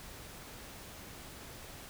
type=silence; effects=pink hiss -49 dBFS RMS until 1.89 s